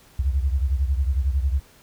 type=beating tone pair; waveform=sine; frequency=65.41 / 76.41 Hz; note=C2 / D#2; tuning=0 / -31 cents; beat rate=11 Hz; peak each=-20 / -25 dBFS; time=0.19-1.6 s; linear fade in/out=5 ms; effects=pink hiss -53 dBFS RMS until 1.82 s